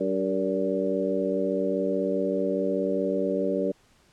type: harmonic tone with a mistuned harmonic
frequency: 96.1 Hz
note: G2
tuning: 34 cents flat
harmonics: 2 / 3 / 4 / 5 / 6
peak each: -31 / -30 / -30 / -29 / -29 dBFS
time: 0-3.72 s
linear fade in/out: 10 ms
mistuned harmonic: 5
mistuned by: -41 cents
effects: pink hiss -61 dBFS RMS until 4.12 s + low-pass 9000 Hz 12 dB/octave